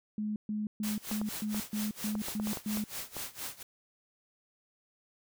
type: tone bursts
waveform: sine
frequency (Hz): 211.8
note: G#3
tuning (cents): +34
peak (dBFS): -31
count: 9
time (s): 0.18-2.84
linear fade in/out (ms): 2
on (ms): 180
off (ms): 130
type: noise with tremolo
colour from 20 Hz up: white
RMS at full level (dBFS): -38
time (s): 0.83-3.63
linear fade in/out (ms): 5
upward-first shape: sine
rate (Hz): 4.3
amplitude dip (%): 90
type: clicks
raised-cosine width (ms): 1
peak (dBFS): -25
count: 11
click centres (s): 1.113 / 1.215 / 1.546 / 2.153 / 2.285 / 2.399 / 2.472 / 2.532 / 2.572 / 2.772 / 3.167
effects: none